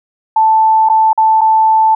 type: tone with dropouts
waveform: sine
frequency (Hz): 880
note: A5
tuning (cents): 0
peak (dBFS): -6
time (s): 0.36-1.95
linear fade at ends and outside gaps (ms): 5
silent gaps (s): 0.889-0.897 / 1.131-1.176 / 1.41-1.414
effects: none